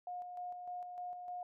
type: tone with tremolo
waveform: sine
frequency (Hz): 717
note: F5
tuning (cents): +45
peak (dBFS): -40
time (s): 0.07-1.43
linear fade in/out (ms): 2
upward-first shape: square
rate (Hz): 3.3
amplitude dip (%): 40
effects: none